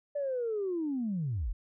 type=linear sweep; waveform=sine; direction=down; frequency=587.3 to 33.5 Hz; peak=-29 dBFS; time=0.15-1.53 s; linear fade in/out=10 ms; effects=tanh soft clip ceiling -25 dBFS